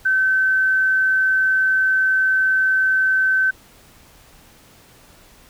sine tone, 1535 Hz, G6, 37 cents flat, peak -14 dBFS, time 0.05-3.51 s, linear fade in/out 10 ms, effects pink hiss -49 dBFS RMS until 5.49 s

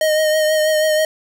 square tone with vibrato, 620 Hz, D#5, 6 cents flat, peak -14 dBFS, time 0.01-1.05 s, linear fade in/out 2 ms, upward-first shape triangle, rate 6.2 Hz, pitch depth 29 cents each way, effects none

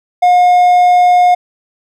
triangle tone, 717 Hz, F5, 45 cents sharp, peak -3 dBFS, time 0.22-1.35 s, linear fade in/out 10 ms, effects none

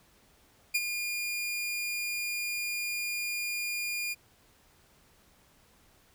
sawtooth tone with ADSR envelope, 2420 Hz, D#7, 49 cents flat, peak -20 dBFS, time 0.74-4.15 s, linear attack 13 ms, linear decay 40 ms, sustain -8 dB, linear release 29 ms, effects pink hiss -63 dBFS RMS until 6.14 s

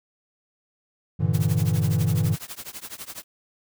triangle chord, E half-diminished seventh, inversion first, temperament equal, 98 / 116.54 / 146.83 / 164.81 Hz, G2 / Bb2 / D3 / E3, 0 / 0 / 0 / 0 cents, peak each -23 dBFS, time 1.19-2.36 s, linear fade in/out 20 ms
white noise with tremolo, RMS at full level -34 dBFS, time 1.33-3.24 s, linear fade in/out 20 ms, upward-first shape triangle, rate 12 Hz, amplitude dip 100%
effects none

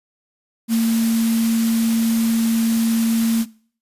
sine tone in noise, 227.4 Hz, A#3, 43 cents flat, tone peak -14 dBFS, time 0.68-3.46 s, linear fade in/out 50 ms, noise white, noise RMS -29 dBFS, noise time 0.68-3.46 s, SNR +12 dB, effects noise-tail reverb RT60 0.5 s tail -21 dB re dry + resampled to 32000 Hz

